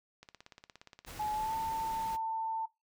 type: click train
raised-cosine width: 0.2 ms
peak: -33 dBFS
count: 20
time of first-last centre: 0.23-1.341 s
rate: 17.1 Hz
type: noise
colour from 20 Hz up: pink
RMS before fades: -47 dBFS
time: 1.06-2.17 s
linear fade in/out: 20 ms
type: tone with pitch glide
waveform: sine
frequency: 849 to 893.3 Hz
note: G#5 to A5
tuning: +38 to +26 cents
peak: -32 dBFS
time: 1.19-2.66 s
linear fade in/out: 10 ms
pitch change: +88 cents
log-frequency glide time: 1.33-1.55 s
effects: noise-tail reverb RT60 0.2 s tail -18 dB re dry